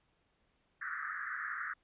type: band-pass noise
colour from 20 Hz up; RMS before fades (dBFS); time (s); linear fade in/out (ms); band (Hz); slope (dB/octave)
white; -40; 0.81-1.74; 10; 1200 to 1900; 96
effects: pink hiss -75 dBFS RMS until 1.83 s + resampled to 8000 Hz